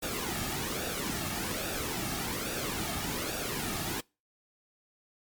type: noise with flanger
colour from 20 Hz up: pink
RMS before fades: -34 dBFS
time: 0.02-4.01 s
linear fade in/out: 10 ms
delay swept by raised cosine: 0.95 to 2.05 ms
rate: 1.2 Hz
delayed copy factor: -0.6
effects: noise-tail reverb RT60 0.3 s tail -26 dB re dry + MP3 96 kbps